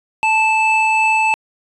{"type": "tone pair together", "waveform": "triangle", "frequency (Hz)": [878, 2631], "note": ["A5", "E7"], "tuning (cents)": [-4, -4], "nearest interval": "octave + perfect fifth", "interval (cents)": 1900, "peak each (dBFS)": -13, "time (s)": [0.23, 1.34], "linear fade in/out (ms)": 0, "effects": ["resampled to 24000 Hz"]}